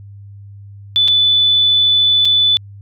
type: tone with dropouts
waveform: sine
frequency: 3487 Hz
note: A7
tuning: 16 cents flat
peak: -9 dBFS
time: 0.96-2.57 s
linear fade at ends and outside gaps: 0 ms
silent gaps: 1.078-1.083 / 2.25-2.254 s
effects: added 100 Hz sine -33 dBFS peak until 2.81 s